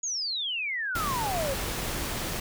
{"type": "exponential sweep", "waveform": "sine", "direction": "down", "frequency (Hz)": [6850, 520], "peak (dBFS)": -28, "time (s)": [0.03, 1.54], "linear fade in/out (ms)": 5}
{"type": "noise", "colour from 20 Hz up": "pink", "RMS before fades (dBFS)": -32, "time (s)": [0.95, 2.4], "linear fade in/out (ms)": 5}
{"effects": []}